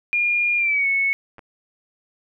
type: tone with pitch glide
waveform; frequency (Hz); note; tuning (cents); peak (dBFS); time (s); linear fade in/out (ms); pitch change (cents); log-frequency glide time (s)
sine; 2418 to 2205; D7 to C#7; +50 to -10; -17; 0.13-1.13; 0; -160; 0.57-0.87
type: clicks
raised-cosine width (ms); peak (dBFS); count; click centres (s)
0.5; -27; 2; 1.383 / 1.392
effects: none